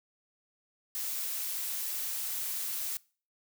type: noise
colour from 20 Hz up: blue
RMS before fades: -35 dBFS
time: 0.95-2.97 s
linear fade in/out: 0 ms
effects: noise-tail reverb RT60 0.4 s tail -23 dB re dry